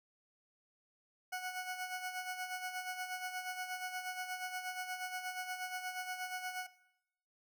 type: tone with tremolo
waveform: 20% pulse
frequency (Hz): 736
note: F#5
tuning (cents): -9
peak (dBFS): -32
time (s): 1.32-6.67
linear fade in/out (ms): 10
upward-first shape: sine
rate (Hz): 8.4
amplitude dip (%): 55
effects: noise-tail reverb RT60 0.8 s tail -18 dB re dry